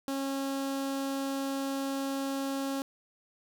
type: tone with notch filter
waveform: sawtooth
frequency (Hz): 273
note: C#4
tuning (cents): -26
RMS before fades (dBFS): -33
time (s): 0.08-2.82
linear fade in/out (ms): 0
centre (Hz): 2100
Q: 2
effects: none